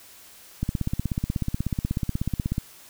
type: click train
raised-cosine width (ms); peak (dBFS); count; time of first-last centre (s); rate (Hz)
5; -12; 33; 0.63-2.581; 16.4
effects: white hiss -49 dBFS RMS until 2.89 s